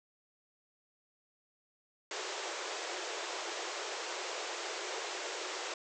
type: band-pass noise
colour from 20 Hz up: pink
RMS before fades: -40 dBFS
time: 2.11-5.74 s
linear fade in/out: 2 ms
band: 340 to 7700 Hz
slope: 96 dB/octave
effects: none